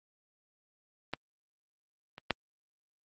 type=clicks; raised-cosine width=0.3 ms; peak=-16 / -28 / -10 dBFS; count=3; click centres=1.136 / 2.181 / 2.307 s; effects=high-pass 80 Hz 12 dB/octave + Opus 32 kbps